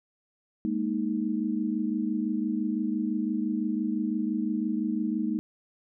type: chord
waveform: sine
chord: Ab suspended second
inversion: none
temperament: just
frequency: 207.7 / 233.6 / 311.5 Hz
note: Ab3 / Bb3 / Eb4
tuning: 0 / +4 / +2 cents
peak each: -30 dBFS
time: 0.65-5.39 s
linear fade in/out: 0 ms
effects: none